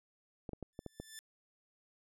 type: clicks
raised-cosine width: 2 ms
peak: -29 dBFS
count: 6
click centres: 0.492 / 0.533 / 0.627 / 0.791 / 0.863 / 1 s
type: tone with exponential growth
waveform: 5% pulse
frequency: 1760 Hz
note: A6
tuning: in tune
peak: -33 dBFS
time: 0.73-1.19 s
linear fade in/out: 0 ms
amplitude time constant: 100 ms
effects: low-pass 11000 Hz 12 dB/octave